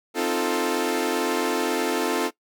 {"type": "chord", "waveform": "sawtooth", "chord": "F dominant seventh", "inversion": "second", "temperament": "equal", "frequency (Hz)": [261.6, 311.1, 349.2, 440], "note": ["C4", "Eb4", "F4", "A4"], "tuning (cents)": [0, 0, 0, 0], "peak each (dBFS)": [-25, -26, -23, -22], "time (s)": [0.14, 2.31], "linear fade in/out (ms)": 50, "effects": ["noise-tail reverb RT60 0.1 s tail -19 dB re dry"]}